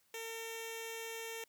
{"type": "tone with notch filter", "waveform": "10% pulse", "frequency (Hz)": 453.9, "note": "A#4", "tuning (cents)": -46, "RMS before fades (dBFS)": -44, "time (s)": [0.14, 1.44], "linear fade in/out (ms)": 2, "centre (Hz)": 1200, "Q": 0.91, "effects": ["white hiss -73 dBFS RMS until 1.48 s"]}